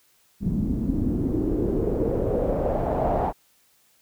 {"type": "noise with low-pass filter sweep", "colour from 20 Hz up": "pink", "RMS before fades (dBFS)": -24, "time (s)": [0.4, 3.33], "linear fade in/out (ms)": 50, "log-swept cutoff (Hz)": [200, 810], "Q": 4.1, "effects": ["white hiss -62 dBFS RMS until 4.01 s"]}